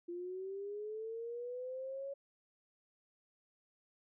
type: linear sweep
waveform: sine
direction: up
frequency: 343.3 to 558 Hz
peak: -40 dBFS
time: 0.08-2.14 s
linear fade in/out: 10 ms
effects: none